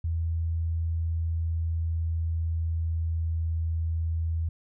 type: tone with pitch glide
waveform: sine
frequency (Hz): 82.41 to 81.79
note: E2 to E2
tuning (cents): 0 to -13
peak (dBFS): -25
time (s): 0.04-4.49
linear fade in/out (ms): 5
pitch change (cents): -13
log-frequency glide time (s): 0.77-3.67
effects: none